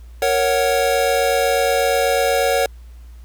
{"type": "chord", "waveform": "square", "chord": "F# major", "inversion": "first", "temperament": "equal", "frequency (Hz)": [466.2, 554.4, 740], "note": ["A#4", "C#5", "F#5"], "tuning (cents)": [0, 0, 0], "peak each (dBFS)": [-21, -19, -21], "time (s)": [0.22, 2.66], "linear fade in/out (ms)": 2, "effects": ["added 59 Hz sine -36 dBFS peak until 3.24 s", "pink hiss -56 dBFS RMS until 3.24 s"]}